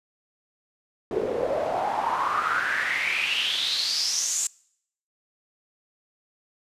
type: noise with band-pass filter sweep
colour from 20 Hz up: pink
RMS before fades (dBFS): -26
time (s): 1.11-4.47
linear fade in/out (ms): 2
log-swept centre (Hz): 400 to 7500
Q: 7
effects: noise-tail reverb RT60 0.7 s tail -25 dB re dry + resampled to 32000 Hz